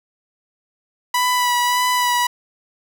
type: tone with vibrato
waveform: sawtooth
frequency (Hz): 985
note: B5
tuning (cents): -5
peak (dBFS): -12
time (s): 1.14-2.27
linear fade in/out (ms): 5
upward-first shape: sine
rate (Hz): 1.7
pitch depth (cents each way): 21
effects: 9-bit